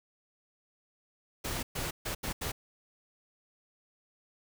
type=noise bursts at uneven times; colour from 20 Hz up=pink; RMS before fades=-35 dBFS; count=5; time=1.44-1.63 / 1.75-1.91 / 2.05-2.15 / 2.23-2.33 / 2.41-2.52 s; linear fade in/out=10 ms; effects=none